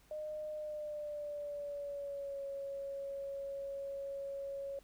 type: tone with pitch glide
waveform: sine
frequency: 611 to 553.9 Hz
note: D#5 to C#5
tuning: -32 to -1 cents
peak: -39 dBFS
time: 0.11-4.79 s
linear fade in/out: 2 ms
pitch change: -169 cents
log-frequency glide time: 0.5-2.43 s
effects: added 50 Hz sine -68 dBFS peak until 4.83 s + pink hiss -67 dBFS RMS until 4.83 s